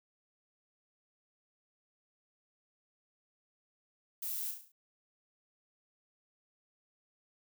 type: noise with echo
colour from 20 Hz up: violet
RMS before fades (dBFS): -39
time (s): 4.22-4.51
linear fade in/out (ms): 5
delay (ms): 35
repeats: 6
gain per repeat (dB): -5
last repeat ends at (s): 4.72
effects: none